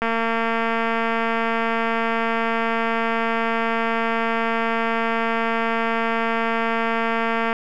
click train, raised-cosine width 0.5 ms, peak -8 dBFS, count 1713, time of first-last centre 0.02-7.529 s, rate 228 Hz, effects none

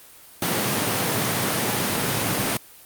pink high-pass noise, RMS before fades -23 dBFS, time 0.42-2.57 s, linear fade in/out 2 ms, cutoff 100 Hz, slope 96 dB/octave, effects white hiss -47 dBFS RMS until 2.85 s + Opus 32 kbps

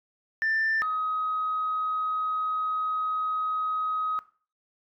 sine tone pair in turn, 1779 / 1262.3 Hz, A6 / D#6, +19 / +25 cents, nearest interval tritone, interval 594 cents, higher first, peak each -22 / -25 dBFS, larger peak first, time 0.42-0.82 / 0.82-4.19 s, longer second, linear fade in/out 0 ms, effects noise-tail reverb RT60 0.4 s tail -17 dB re dry + tanh soft clip ceiling -20 dBFS

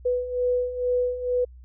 sine beating tone pair, 493.9 / 496.1 Hz, B4 / B4, 0 / +8 cents, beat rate 2.2 Hz, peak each -28 / -23 dBFS, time 0.05-1.45 s, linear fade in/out 10 ms, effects added 62 Hz sine -43 dBFS peak until 1.64 s

